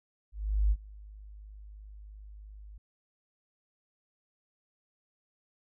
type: tone with ADSR envelope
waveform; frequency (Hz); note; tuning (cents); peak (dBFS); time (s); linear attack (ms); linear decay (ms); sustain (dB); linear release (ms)
sine; 51.5; G#1; -14; -21; 0.32-2.78; 390; 52; -24; 4
effects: none